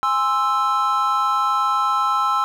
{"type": "chord", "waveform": "triangle", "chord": "Ab augmented", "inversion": "none", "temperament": "equal with one note detuned", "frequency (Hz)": [824.4, 1046.5, 1318.5], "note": ["Ab5", "C6", "E6"], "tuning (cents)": [-13, 0, 0], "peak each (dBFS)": [-23, -20, -17], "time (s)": [0.03, 2.44], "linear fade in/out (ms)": 0, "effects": []}